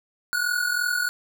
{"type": "tone pair together", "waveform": "square", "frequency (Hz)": [1437, 1480], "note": ["F6", "F#6"], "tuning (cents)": [49, 0], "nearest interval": "minor second", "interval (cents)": 51, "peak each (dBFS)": -26, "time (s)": [0.33, 1.09], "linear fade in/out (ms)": 0, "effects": []}